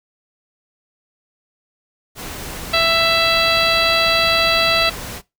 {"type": "noise", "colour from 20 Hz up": "pink", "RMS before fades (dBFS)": -30, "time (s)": [2.15, 5.22], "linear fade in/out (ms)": 50}
{"type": "harmonic tone", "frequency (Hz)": 663, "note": "E5", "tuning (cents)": 10, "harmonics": [1, 2, 3, 4, 5, 6, 7], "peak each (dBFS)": [-19, -20, -23, -20, -23, -21, -23], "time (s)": [2.73, 4.9], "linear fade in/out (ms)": 10}
{"effects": ["noise-tail reverb RT60 0.2 s tail -20 dB re dry"]}